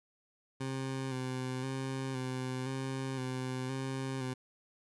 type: tone with vibrato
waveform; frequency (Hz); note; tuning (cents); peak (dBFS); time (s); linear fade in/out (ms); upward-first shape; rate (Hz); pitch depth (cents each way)
20% pulse; 130.9; C3; +1; -30; 0.6-4.34; 10; square; 0.97; 29
effects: resampled to 24000 Hz